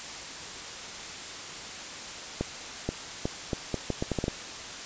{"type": "accelerating click train", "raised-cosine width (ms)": 2, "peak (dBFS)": -14, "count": 11, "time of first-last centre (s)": [2.41, 4.281], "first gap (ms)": 480, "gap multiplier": 0.76, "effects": ["white hiss -39 dBFS RMS until 4.85 s", "resampled to 16000 Hz"]}